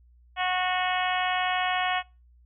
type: harmonic tone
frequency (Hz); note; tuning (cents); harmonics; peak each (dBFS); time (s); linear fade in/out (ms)
366.3; F#4; -17; 2 / 3 / 4 / 5 / 6 / 7 / 8 / 9; -27 / -32 / -35 / -32 / -34 / -36 / -35 / -39; 0.36-2.03; 50
effects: noise-tail reverb RT60 0.3 s tail -25 dB re dry + added 60 Hz sine -54 dBFS peak until 2.45 s